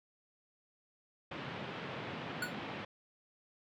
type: band-pass noise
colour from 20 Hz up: pink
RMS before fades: -43 dBFS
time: 1.31-2.85 s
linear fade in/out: 5 ms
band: 120 to 3300 Hz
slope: 24 dB/octave
type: tone with exponential decay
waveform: square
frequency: 1465 Hz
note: F#6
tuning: 18 cents flat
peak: -32 dBFS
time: 2.42-2.55 s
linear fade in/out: 5 ms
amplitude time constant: 27 ms
effects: none